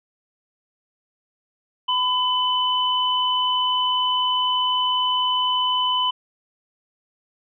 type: tone pair together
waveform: sine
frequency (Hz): 1005 / 3012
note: B5 / F#7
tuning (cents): +30 / +30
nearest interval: octave + perfect fifth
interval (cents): 1900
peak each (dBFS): -21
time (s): 1.88-6.11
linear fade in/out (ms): 10
effects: none